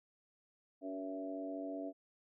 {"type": "harmonic tone with a mistuned harmonic", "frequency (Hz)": 94.9, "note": "F#2", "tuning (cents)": 44, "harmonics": [3, 4, 5, 6, 7], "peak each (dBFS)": [-42, -52, -51, -51, -44], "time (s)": [0.81, 1.93], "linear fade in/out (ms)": 50, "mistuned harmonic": 4, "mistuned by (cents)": -18, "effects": []}